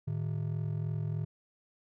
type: ring-modulated tone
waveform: triangle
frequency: 130.81 Hz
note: C3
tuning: in tune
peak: -26 dBFS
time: 0.07-1.25 s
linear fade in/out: 10 ms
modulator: 21.6 Hz
effects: none